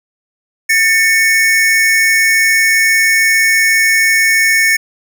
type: tone pair together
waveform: square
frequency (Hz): 1794.5 / 2217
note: A6 / C#7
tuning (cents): +34 / 0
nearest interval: major third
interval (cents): 366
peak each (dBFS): -12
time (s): 0.69-4.77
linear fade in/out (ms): 10
effects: none